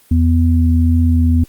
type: tone pair together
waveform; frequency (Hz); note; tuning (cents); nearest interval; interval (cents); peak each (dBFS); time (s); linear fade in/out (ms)
sine; 82.89 / 246.9; E2 / B3; +10 / 0; octave + perfect fifth; 1890; -10 / -15; 0.11-1.44; 5
effects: white hiss -49 dBFS RMS until 1.48 s + Opus 32 kbps